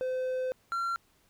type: tone pair in turn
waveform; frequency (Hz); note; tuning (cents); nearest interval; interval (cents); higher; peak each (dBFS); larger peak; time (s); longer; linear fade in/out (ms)
triangle; 513 / 1369.5; C5 / F6; -34 / -34; octave + perfect fourth; 1700; second; -27; neither; 0.01-0.52 / 0.72-0.96; first; 0
effects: pink hiss -67 dBFS RMS until 1.29 s